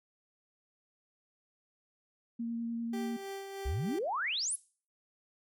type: tone with vibrato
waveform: sine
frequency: 232.1 Hz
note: A#3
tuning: 7 cents flat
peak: -33 dBFS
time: 2.39-3.17 s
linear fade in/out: 10 ms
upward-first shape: sine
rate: 10 Hz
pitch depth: 10 cents each way
type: tone with tremolo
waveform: 30% pulse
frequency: 392 Hz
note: G4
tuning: in tune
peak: -36 dBFS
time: 2.93-3.99 s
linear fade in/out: 5 ms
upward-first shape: sine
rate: 3.2 Hz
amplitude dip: 40%
type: exponential sweep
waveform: sine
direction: up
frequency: 55.5 to 11340 Hz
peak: -31 dBFS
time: 3.65-4.56 s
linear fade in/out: 10 ms
effects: noise-tail reverb RT60 0.4 s tail -20 dB re dry